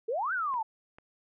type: exponential two-way sweep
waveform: sine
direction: up then down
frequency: 419.8 to 1583 to 850 Hz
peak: -28 dBFS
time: 0.08-0.63 s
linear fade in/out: 10 ms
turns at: 0.33 s
type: clicks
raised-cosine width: 0.5 ms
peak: -35 dBFS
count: 2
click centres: 0.54 / 0.985 s
effects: none